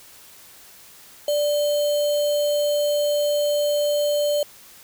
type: tone with sample-and-hold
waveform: sine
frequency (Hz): 587.3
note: D5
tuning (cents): 0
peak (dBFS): -18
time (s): 1.28-4.43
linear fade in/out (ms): 2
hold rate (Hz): 3675
effects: white hiss -47 dBFS RMS until 4.83 s